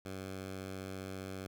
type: tone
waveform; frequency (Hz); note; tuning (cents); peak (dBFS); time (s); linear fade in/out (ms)
10% pulse; 95; F#2; +46; -33; 0.05-1.47; 5
effects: none